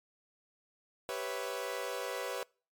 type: chord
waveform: sawtooth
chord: C# half-diminished seventh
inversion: second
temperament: equal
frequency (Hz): 392 / 493.9 / 554.4 / 659.3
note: G4 / B4 / C#5 / E5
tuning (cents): 0 / 0 / 0 / 0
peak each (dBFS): -39 / -35 / -37 / -40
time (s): 1.09-2.43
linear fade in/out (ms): 0
effects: noise-tail reverb RT60 0.4 s tail -26 dB re dry + MP3 96 kbps